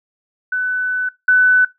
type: tone pair in turn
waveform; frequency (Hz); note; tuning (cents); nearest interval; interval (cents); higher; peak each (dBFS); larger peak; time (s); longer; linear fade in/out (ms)
sine; 1500 / 1500; F#6 / F#6; +23 / +23; unison; 0; neither; -16 / -8; second; 0.52-1.09 / 1.28-1.65; first; 5
effects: noise-tail reverb RT60 0.2 s tail -21 dB re dry